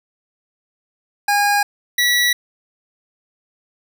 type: tone pair in turn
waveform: 25% pulse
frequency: 817 / 1943.2 Hz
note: G#5 / B6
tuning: -29 / -29 cents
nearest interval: octave + minor third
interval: 1500 cents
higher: second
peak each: -10 dBFS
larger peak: neither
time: 1.28-1.63 / 1.98-2.33 s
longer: neither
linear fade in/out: 5 ms
effects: none